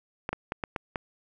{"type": "clicks", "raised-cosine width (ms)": 0.5, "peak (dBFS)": -15, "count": 6, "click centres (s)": [0.291, 0.33, 0.521, 0.638, 0.762, 0.958], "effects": []}